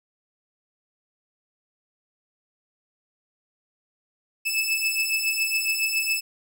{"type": "beating tone pair", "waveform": "sawtooth", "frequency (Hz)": [2614, 2621.2], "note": ["E7", "E7"], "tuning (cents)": [-15, -10], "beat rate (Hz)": 7.2, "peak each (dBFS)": [-24, -21], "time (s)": [4.45, 6.21], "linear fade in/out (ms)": 20, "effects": []}